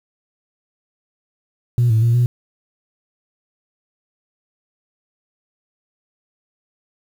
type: tone with pitch steps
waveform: sine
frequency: 120.8 / 111 / 117.3 / 121.9 Hz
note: B2 / A2 / A#2 / B2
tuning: -38 / +16 / +11 / -22 cents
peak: -10 dBFS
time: 1.78-2.26 s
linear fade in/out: 0 ms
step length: 120 ms
effects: tanh soft clip ceiling -9 dBFS + 7-bit